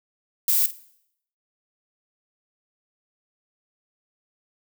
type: noise with echo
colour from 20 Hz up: violet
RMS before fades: -20 dBFS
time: 0.48-0.66 s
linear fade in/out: 2 ms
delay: 49 ms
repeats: 1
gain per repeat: -15 dB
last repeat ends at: 0.709 s
effects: noise-tail reverb RT60 0.7 s tail -18 dB re dry